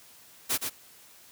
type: noise with echo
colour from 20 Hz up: white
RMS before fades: -27 dBFS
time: 0.49-0.58 s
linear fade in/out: 20 ms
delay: 120 ms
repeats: 1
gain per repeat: -5 dB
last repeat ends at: 0.7 s
effects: white hiss -54 dBFS RMS until 1.31 s + high-pass 60 Hz 12 dB/octave